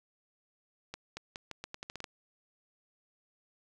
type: accelerating click train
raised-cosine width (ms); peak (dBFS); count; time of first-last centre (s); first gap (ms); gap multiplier
0.2; -23; 11; 0.94-2.042; 230; 0.82
effects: none